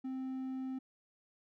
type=tone; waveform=triangle; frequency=261.6 Hz; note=C4; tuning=in tune; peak=-35 dBFS; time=0.04-0.79 s; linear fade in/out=10 ms; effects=none